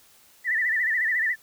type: tone with vibrato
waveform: sine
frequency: 1874 Hz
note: A#6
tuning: 9 cents sharp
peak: -21 dBFS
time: 0.44-1.36 s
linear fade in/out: 50 ms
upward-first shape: sine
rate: 14 Hz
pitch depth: 120 cents each way
effects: white hiss -56 dBFS RMS until 1.42 s